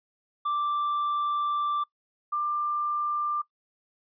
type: tone pair in turn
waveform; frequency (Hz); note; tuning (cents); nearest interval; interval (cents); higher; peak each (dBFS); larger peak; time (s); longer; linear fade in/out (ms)
triangle / sine; 1174.7 / 1189; D6 / D6; 0 / +21; unison; 21; second; -23 / -25; first; 0.45-1.84 / 2.32-3.42; first; 10
effects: noise-tail reverb RT60 0.1 s tail -22 dB re dry + resampled to 11025 Hz